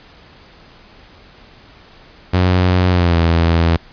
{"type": "tone with pitch glide", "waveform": "sawtooth", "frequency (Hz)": [91, 83.45], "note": ["F#2", "E2"], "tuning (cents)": [-28, 22], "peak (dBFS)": -7, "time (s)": [2.33, 3.77], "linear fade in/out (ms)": 10, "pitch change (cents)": -150, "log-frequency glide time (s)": [2.9, 3.18], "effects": ["pink hiss -44 dBFS RMS until 3.92 s", "resampled to 11025 Hz"]}